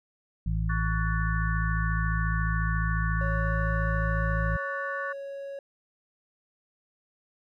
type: harmonic tone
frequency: 54.2 Hz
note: A1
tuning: 25 cents flat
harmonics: 1 / 2 / 3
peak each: -27 / -31 / -31 dBFS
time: 0.46-4.57 s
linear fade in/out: 5 ms
type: chord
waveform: sine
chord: F# minor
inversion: second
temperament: equal with one note detuned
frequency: 1126.8 / 1480 / 1760 Hz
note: C#6 / F#6 / A6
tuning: +28 / 0 / 0 cents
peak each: -35 dBFS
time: 0.69-5.13 s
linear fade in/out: 10 ms
type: tone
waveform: triangle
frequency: 554.4 Hz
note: C#5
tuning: in tune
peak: -33 dBFS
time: 3.21-5.59 s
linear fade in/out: 2 ms
effects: none